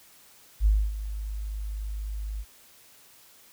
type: tone with ADSR envelope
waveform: sine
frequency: 51.9 Hz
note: G#1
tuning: in tune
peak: -16 dBFS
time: 0.6-2.45 s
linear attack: 57 ms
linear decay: 260 ms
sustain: -14 dB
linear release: 49 ms
effects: white hiss -55 dBFS RMS until 3.52 s